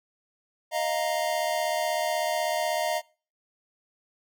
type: chord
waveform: square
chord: Eb suspended second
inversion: none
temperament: equal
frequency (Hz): 622.3 / 698.5 / 932.3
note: Eb5 / F5 / Bb5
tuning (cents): 0 / 0 / 0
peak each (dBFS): -29 / -30 / -33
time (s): 0.71-3.02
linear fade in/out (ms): 50
effects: noise-tail reverb RT60 0.4 s tail -25 dB re dry